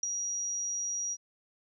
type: tone with ADSR envelope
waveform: sine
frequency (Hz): 5750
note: F8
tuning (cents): +50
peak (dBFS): -25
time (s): 0.03-1.17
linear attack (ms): 4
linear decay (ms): 8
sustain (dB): -6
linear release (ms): 46
effects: none